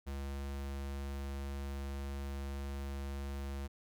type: tone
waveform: square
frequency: 69.3 Hz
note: C#2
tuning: in tune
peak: -39 dBFS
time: 0.06-3.68 s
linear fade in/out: 20 ms
effects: none